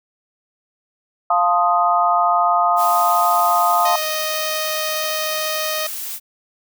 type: chord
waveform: sine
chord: F dominant seventh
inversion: none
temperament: equal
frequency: 698.5 / 880 / 1046.5 / 1244.5 Hz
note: F5 / A5 / C6 / Eb6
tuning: 0 / 0 / 0 / 0 cents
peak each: -17 / -21 / -23 / -17 dBFS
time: 1.3-3.96 s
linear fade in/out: 5 ms
type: noise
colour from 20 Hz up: blue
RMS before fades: -28 dBFS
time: 2.76-6.2 s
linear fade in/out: 50 ms
type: harmonic tone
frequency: 622.3 Hz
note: D#5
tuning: in tune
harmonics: 1 / 2 / 3 / 4 / 5 / 6 / 7 / 8 / 9 / 10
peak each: -25 / -28 / -30 / -31 / -32 / -33 / -33 / -34 / -35 / -35 dBFS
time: 3.85-5.87 s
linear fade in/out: 5 ms
effects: none